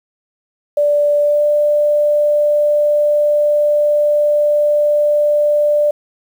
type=tone with pitch glide; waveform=sine; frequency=585 to 591.5 Hz; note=D5 to D5; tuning=-7 to +12 cents; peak=-10 dBFS; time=0.77-5.91 s; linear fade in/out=5 ms; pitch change=+19 cents; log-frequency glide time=1.2-1.43 s; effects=7-bit